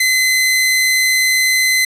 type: tone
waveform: sawtooth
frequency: 2042 Hz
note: C7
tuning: 43 cents flat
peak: -8 dBFS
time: 0-1.85 s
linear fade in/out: 5 ms
effects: resampled to 32000 Hz